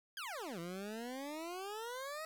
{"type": "exponential two-way sweep", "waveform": "20% pulse", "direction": "down then up", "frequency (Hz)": [1678, 164.81, 645], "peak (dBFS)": -37, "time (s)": [0.17, 2.25], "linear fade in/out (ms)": 2, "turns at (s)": 0.59, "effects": ["11-bit"]}